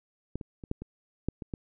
clicks, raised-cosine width 3 ms, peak -20 / -26 / -29 / -17 / -26 / -15 / -25 / -21 dBFS, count 8, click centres 0.356 / 0.412 / 0.638 / 0.714 / 0.82 / 1.286 / 1.422 / 1.538 s, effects none

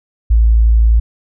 sine tone, 55.9 Hz, A1, 28 cents sharp, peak -6 dBFS, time 0.3-1 s, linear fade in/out 10 ms, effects none

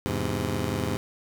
15% pulse chord, E augmented, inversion none, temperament just, 82.41 / 103.01 / 128.76 Hz, E2 / G#2 / B#2, 0 / -14 / -27 cents, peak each -25 / -24 / -25 dBFS, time 0.06-0.97 s, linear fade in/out 0 ms, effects none

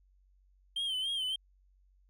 triangle tone with vibrato, 3136 Hz, G7, in tune, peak -30 dBFS, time 0.76-1.36 s, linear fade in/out 5 ms, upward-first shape sine, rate 3.5 Hz, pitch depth 76 cents each way, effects added 47 Hz sine -63 dBFS peak until 2.09 s

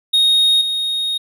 triangle tone with level steps, 3729 Hz, A#7, in tune, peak -9 / -16 dBFS, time 0.13-1.18 s, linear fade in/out 10 ms, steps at 0.61 s, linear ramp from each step 5 ms, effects none

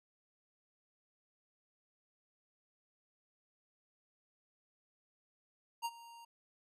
square tone with ADSR envelope, 932.3 Hz, A#5, in tune, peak -34 dBFS, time 5.82-6.25 s, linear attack 32 ms, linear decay 46 ms, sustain -19 dB, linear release 7 ms, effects resampled to 32000 Hz

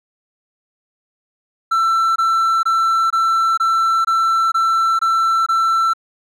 triangle tone bursts, 1338 Hz, E6, 25 cents sharp, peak -11 dBFS, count 9, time 1.71-5.936 s, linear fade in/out 10 ms, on 450 ms, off 22 ms, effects none

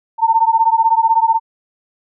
sine beating tone pair, 896 / 912 Hz, A5 / A#5, +31 / -38 cents, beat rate 16 Hz, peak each -13 dBFS, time 0.18-1.4 s, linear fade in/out 50 ms, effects none

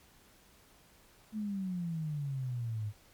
sine exponential sweep, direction down, 220 to 102.5 Hz, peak -33 dBFS, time 1.32-2.93 s, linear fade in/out 50 ms, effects pink hiss -62 dBFS RMS until 3.13 s + MP3 96 kbps

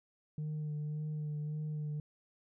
sine tone with vibrato, 151.3 Hz, D#3, 48 cents flat, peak -33 dBFS, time 0.38-2 s, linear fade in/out 2 ms, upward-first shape sine, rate 1.8 Hz, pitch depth 22 cents each way, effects tanh soft clip ceiling -34 dBFS

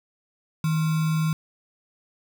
sine tone with sample-and-hold, 158.9 Hz, D#3, 37 cents sharp, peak -20 dBFS, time 0.64-1.33 s, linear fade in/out 2 ms, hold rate 1225 Hz, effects none

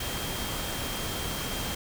sine tone in noise, 3200 Hz, G7, 35 cents sharp, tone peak -40 dBFS, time 0-1.75 s, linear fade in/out 5 ms, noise pink, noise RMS -33 dBFS, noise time 0-1.75 s, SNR -10 dB, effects none

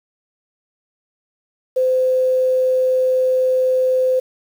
sine tone with quantisation, 514 Hz, C5, 31 cents flat, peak -13 dBFS, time 1.76-4.2 s, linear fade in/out 10 ms, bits 7, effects none

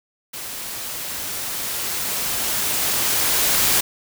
white noise with level ramp, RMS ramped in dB -32 to -17 dBFS, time 0.33-3.81 s, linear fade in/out 10 ms, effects none

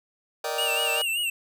sawtooth chord, Eb major seventh, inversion second, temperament just, 466.7 / 583.4 / 622.3 / 777.8 Hz, Bb4 / D5 / Eb5 / G5, +2 / -12 / 0 / -14 cents, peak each -29 dBFS, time 0.44-1.02 s, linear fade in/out 5 ms
square tone with vibrato, 2781 Hz, F7, 8 cents flat, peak -25 dBFS, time 0.58-1.3 s, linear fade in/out 5 ms, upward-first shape sine, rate 5.2 Hz, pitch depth 79 cents each way
effects none

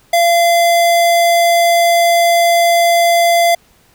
square tone, 685 Hz, F5, 34 cents flat, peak -9 dBFS, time 0.13-3.55 s, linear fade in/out 5 ms, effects pink hiss -51 dBFS RMS until 3.94 s

